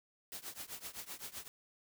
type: noise with tremolo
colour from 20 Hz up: white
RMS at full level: -43 dBFS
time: 0.32-1.48 s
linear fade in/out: 0 ms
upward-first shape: triangle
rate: 7.8 Hz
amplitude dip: 95%
effects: none